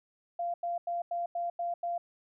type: tone bursts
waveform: sine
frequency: 692 Hz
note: F5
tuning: 16 cents flat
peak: -30 dBFS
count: 7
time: 0.39-1.98 s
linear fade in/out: 5 ms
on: 150 ms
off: 90 ms
effects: none